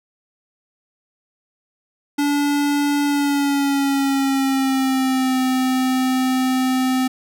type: tone with pitch glide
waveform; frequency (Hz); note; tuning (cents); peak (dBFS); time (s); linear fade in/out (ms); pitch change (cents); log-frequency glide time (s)
square; 288.1 to 258.2; D4 to C4; -33 to -23; -17; 2.18-7.08; 10; -190; 3.04-5.39
effects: none